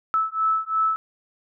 sine beating tone pair, 1306 / 1308.9 Hz, E6 / E6, -17 / -13 cents, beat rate 2.9 Hz, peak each -23 dBFS, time 0.14-0.96 s, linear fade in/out 0 ms, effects none

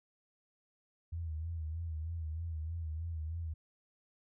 sine tone with vibrato, 81 Hz, E2, 30 cents flat, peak -36 dBFS, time 1.12-3.54 s, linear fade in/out 10 ms, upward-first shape sine, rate 3.2 Hz, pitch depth 75 cents each way, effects none

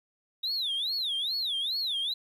sine tone with vibrato, 3729 Hz, A#7, in tune, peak -26 dBFS, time 0.43-2.14 s, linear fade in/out 10 ms, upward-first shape sine, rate 2.4 Hz, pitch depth 280 cents each way, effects tanh soft clip ceiling -26 dBFS + 10-bit

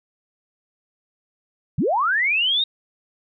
sine linear sweep, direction up, 103.83 to 3776 Hz, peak -17 dBFS, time 1.78-2.64 s, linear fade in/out 5 ms, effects none

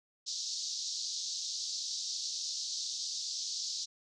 pink band-pass noise, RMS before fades -38 dBFS, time 0.26-3.86 s, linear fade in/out 20 ms, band 4000 to 6500 Hz, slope 48 dB/octave, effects none

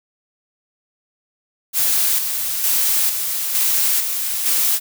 blue noise with tremolo, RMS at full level -17 dBFS, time 1.73-4.8 s, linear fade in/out 50 ms, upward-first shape square, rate 1.1 Hz, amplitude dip 45%, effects none

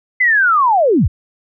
sine linear sweep, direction down, 2056 to 42.76 Hz, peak -9 dBFS, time 0.2-1.08 s, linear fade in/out 10 ms, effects none

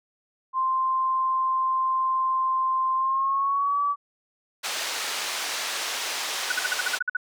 sine tone with pitch glide, 1046.5 to 1147.8 Hz, C6 to D6, 0 to -40 cents, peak -21 dBFS, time 0.53-3.96 s, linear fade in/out 50 ms, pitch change +160 cents, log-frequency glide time 2.95-3.81 s
white band-pass noise, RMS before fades -30 dBFS, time 4.63-6.99 s, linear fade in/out 20 ms, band 560 to 5500 Hz, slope 12 dB/octave
sine tone bursts, 1481 Hz, F#6, 1 cent sharp, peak -21 dBFS, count 10, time 6.5-7.169 s, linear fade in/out 5 ms, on 21 ms, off 51 ms
effects none

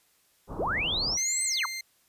pink low-pass noise, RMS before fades -37 dBFS, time 0.47-1.18 s, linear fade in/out 50 ms, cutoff 1200 Hz, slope 48 dB/octave
sine linear two-way sweep, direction up then down, 277.2 to 8372 to 837 Hz, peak -26 dBFS, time 0.59-1.66 s, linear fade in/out 5 ms, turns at 1.44 s
20% pulse tone, 2093 Hz, C7, in tune, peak -28 dBFS, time 1.17-1.81 s, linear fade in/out 5 ms
effects white hiss -66 dBFS RMS until 2.08 s + resampled to 32000 Hz

